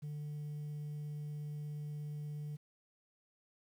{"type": "tone", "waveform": "sine", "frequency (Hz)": 148.6, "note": "D3", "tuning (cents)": 21, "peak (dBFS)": -37, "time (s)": [0.02, 2.57], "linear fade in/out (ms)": 20, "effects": ["tanh soft clip ceiling -39 dBFS", "11-bit"]}